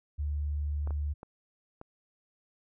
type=tone; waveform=sine; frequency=73.42 Hz; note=D2; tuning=in tune; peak=-29 dBFS; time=0.18-1.14 s; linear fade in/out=20 ms
type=clicks; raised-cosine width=1 ms; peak=-30 dBFS; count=4; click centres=0.874 / 0.907 / 1.231 / 1.814 s
effects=none